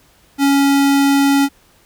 square tone, 278.7 Hz, C#4, 9 cents sharp, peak -11 dBFS, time 0.38-1.49 s, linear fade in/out 50 ms, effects pink hiss -52 dBFS RMS until 1.85 s

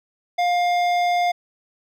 triangle tone with hard clipping, 706 Hz, F5, 19 cents sharp, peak -19 dBFS, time 0.38-1.32 s, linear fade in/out 10 ms, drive 16 dB, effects none

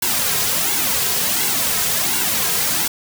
white noise with flanger, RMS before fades -19 dBFS, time 0.02-2.88 s, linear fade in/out 5 ms, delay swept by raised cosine 1.6 to 3.5 ms, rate 1.4 Hz, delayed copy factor -0.65, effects none

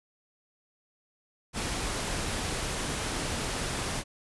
pink noise, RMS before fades -32 dBFS, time 1.53-4.04 s, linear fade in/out 50 ms, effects resampled to 24000 Hz

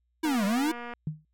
square linear two-way sweep, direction down then up, 329.6 to 190 to 329.6 Hz, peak -25 dBFS, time 0.23-0.72 s, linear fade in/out 10 ms, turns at 0.45 s
click train, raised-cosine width 0.5 ms, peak -25 dBFS, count 165, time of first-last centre 0.25-0.936 s, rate 239 Hz
sine tone with exponential decay, 154.3 Hz, D#3, 14 cents flat, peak -25 dBFS, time 1.07-1.25 s, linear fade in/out 2 ms, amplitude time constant 37 ms
effects added 60 Hz sine -70 dBFS peak until 1.33 s

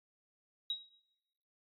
sine tone with exponential decay, 3822 Hz, A#7, 43 cents sharp, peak -30 dBFS, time 0.7-0.9 s, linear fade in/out 2 ms, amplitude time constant 42 ms, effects noise-tail reverb RT60 1.0 s tail -21 dB re dry + MP3 48 kbps

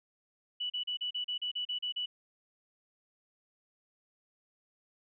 sine tone bursts, 2957 Hz, F#7, 2 cents flat, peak -32 dBFS, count 11, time 0.6-2.06 s, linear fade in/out 10 ms, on 100 ms, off 36 ms, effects none

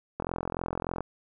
click train, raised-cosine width 1 ms, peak -17 dBFS, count 36, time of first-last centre 0.2-1.006 s, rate 43.4 Hz, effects none

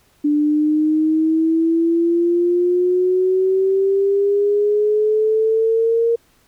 sine exponential sweep, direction up, 293.7 to 466.2 Hz, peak -13 dBFS, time 0.24-6.16 s, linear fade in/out 10 ms, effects pink hiss -57 dBFS RMS until 6.47 s

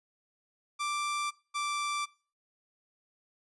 sawtooth tone pair in turn, 1176 / 1171.7 Hz, D6 / D6, +2 / -4 cents, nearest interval unison, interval 6 cents, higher first, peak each -27 dBFS, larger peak neither, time 0.79-1.31 / 1.54-2.06 s, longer neither, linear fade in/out 20 ms, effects noise-tail reverb RT60 0.4 s tail -23 dB re dry + resampled to 24000 Hz

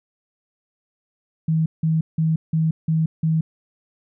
sine tone bursts, 160 Hz, D#3, 49 cents sharp, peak -16 dBFS, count 6, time 1.48-3.41 s, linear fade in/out 5 ms, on 180 ms, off 170 ms, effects none

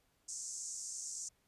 pink band-pass noise, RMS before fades -44 dBFS, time 0.28-1.29 s, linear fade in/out 10 ms, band 6100 to 8000 Hz, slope 48 dB/octave, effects pink hiss -75 dBFS RMS until 1.47 s + resampled to 32000 Hz

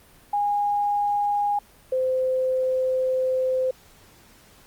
sine tone pair in turn, 820 / 516.6 Hz, G#5 / C5, -22 / -22 cents, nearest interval minor sixth, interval 800 cents, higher first, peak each -20 dBFS, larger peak neither, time 0.33-1.59 / 1.92-3.71 s, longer second, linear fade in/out 5 ms, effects pink hiss -53 dBFS RMS until 4.66 s + Opus 32 kbps

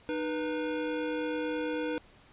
square tone pair together, 306.6 / 488 Hz, D#4 / B4, -25 / -21 cents, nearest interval minor sixth, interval 804 cents, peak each -34 / -34 dBFS, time 0.09-1.98 s, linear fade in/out 0 ms, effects pink hiss -58 dBFS RMS until 2.32 s + resampled to 8000 Hz

